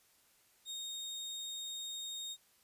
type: tone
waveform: 30% pulse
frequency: 3711 Hz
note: A#7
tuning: 9 cents flat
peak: -38 dBFS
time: 0.65-2.37 s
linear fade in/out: 50 ms
effects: white hiss -69 dBFS RMS until 2.63 s + resampled to 32000 Hz